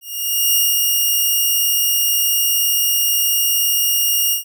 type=tone with ADSR envelope; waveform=5% pulse; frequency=2843 Hz; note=F7; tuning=30 cents sharp; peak=-3 dBFS; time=0.01-4.44 s; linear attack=530 ms; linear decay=200 ms; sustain=-2 dB; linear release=120 ms; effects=none